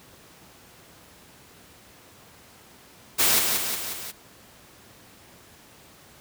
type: noise with echo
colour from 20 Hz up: white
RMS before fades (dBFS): -20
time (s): 3.18-3.4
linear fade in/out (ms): 20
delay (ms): 180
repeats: 4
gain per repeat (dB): -4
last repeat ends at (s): 4.12
effects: pink hiss -51 dBFS RMS until 6.2 s + high-pass 80 Hz 12 dB/octave